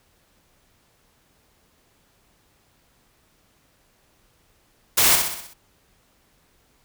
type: noise with echo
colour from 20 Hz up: white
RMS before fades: -17 dBFS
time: 4.97-5.16 s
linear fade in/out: 10 ms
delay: 63 ms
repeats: 6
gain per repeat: -5 dB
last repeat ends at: 5.538 s
effects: pink hiss -62 dBFS RMS until 6.84 s